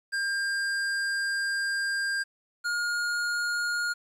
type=tone pair in turn; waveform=square; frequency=1600 / 1425.4 Hz; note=G6 / F6; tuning=+35 / +35 cents; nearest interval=major second; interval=200 cents; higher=first; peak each=-27 dBFS; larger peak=neither; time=0.12-2.24 / 2.64-3.94 s; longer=first; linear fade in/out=20 ms; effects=low-pass 9000 Hz 12 dB/octave + 10-bit